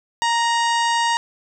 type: harmonic tone with a mistuned harmonic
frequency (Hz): 932.3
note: A#5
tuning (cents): 0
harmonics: 1 / 2 / 3 / 4 / 5 / 6 / 7 / 8 / 9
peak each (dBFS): -18 / -24 / -28 / -30 / -32 / -34 / -35 / -36 / -37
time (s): 0.22-1.17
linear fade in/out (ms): 0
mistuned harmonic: 3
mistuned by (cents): +42
effects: none